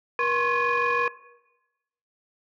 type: tone cluster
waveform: sine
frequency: 479.8 / 1051 / 1097 / 1692 / 2462 Hz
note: A#4 / C6 / C#6 / G#6 / D#7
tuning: +50 / +7 / -18 / +32 / -19 cents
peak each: -27 dBFS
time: 0.19-1.08 s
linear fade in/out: 2 ms
effects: noise-tail reverb RT60 1.0 s tail -18 dB re dry + tanh soft clip ceiling -15 dBFS